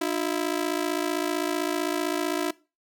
sawtooth ring-modulated tone, 329.6 Hz, E4, in tune, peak -18 dBFS, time 0.01-2.51 s, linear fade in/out 5 ms, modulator 27.8 Hz, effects noise-tail reverb RT60 0.3 s tail -21 dB re dry

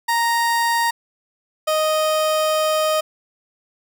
30% pulse tone pair in turn, 932.3 / 622.2 Hz, A#5 / D#5, 0 / 0 cents, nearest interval perfect fifth, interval 700 cents, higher first, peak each -14 dBFS, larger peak neither, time 0.08-0.91 / 1.67-3.01 s, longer second, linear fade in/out 10 ms, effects none

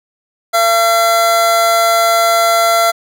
25% pulse tone with amplitude modulation, 680 Hz, F5, 46 cents flat, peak -4 dBFS, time 0.53-2.92 s, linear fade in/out 20 ms, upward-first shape sine, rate 221 Hz, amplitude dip 35%, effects none

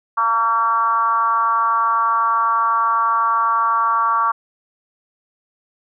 sine tone with frequency modulation, 1140 Hz, C#6, 48 cents sharp, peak -14 dBFS, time 0.17-4.32 s, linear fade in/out 10 ms, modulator 226 Hz, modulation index 0.93, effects none

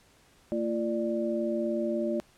sine tone cluster, 226.4 / 343 / 590 Hz, A3 / F4 / D5, +50 / -31 / +8 cents, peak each -31 dBFS, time 0.52-2.2 s, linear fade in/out 0 ms, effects pink hiss -61 dBFS RMS until 2.37 s + low-pass 11000 Hz 12 dB/octave

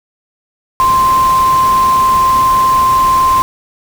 sine tone in noise, 1045 Hz, C6, 2 cents flat, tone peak -7 dBFS, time 0.8-3.42 s, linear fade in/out 0 ms, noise pink, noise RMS -23 dBFS, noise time 0.8-3.42 s, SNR +13 dB, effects none

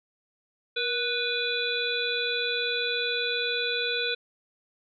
harmonic tone with a mistuned harmonic, 493.9 Hz, B4, in tune, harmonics 1 / 3 / 5 / 7 / 8, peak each -32 / -32 / -32 / -32 / -32 dBFS, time 0.76-4.15 s, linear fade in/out 10 ms, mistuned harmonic 1, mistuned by -60 cents, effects none

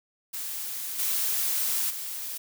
blue noise with level steps, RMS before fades -34 / -27 / -35 dBFS, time 0.33-2.38 s, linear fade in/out 10 ms, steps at 0.98 / 1.89 s, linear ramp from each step 20 ms, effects none

